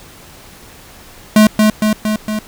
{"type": "tone with echo", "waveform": "square", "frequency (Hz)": 214.4, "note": "A3", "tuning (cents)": -45, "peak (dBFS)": -5, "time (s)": [1.36, 1.47], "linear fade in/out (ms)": 2, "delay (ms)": 230, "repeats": 4, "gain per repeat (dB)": -3, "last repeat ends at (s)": 2.39, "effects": ["pink hiss -39 dBFS RMS until 2.47 s"]}